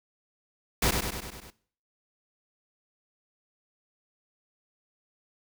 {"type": "noise with echo", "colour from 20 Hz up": "pink", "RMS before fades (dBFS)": -24, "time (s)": [0.82, 0.91], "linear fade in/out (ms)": 5, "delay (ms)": 99, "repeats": 6, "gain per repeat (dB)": -4, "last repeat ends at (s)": 1.504, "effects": ["noise-tail reverb RT60 0.5 s tail -19 dB re dry"]}